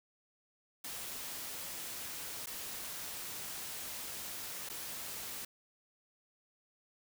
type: noise with dropouts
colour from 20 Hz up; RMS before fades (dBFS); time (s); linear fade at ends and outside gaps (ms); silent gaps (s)
white; -43; 0.84-5.45; 5; 2.46-2.469 / 4.69-4.697
effects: none